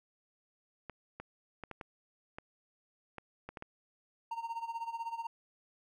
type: clicks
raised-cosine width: 0.5 ms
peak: -28 dBFS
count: 10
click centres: 0.897 / 1.2 / 1.637 / 1.713 / 1.812 / 2.385 / 3.183 / 3.49 / 3.572 / 3.624 s
type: tone with tremolo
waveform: triangle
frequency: 921 Hz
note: A#5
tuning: 21 cents flat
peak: -32 dBFS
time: 4.31-5.27 s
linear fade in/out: 5 ms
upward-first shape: sine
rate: 16 Hz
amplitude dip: 80%
effects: none